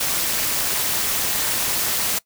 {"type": "noise with amplitude modulation", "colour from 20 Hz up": "white", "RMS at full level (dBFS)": -19, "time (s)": [0, 2.19], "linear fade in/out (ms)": 10, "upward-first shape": "sine", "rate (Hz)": 237, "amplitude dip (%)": 65, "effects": ["noise-tail reverb RT60 0.1 s tail -21 dB re dry"]}